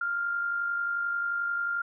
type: tone with amplitude modulation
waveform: sine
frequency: 1398 Hz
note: F6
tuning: 1 cent sharp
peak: -25 dBFS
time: 0.01-1.82 s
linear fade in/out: 5 ms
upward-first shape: sine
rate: 51.3 Hz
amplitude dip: 40%
effects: none